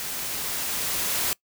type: noise with level ramp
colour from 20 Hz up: white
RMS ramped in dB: -32 to -25 dBFS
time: 0-1.33 s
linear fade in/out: 0 ms
effects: noise-tail reverb RT60 0.1 s tail -23 dB re dry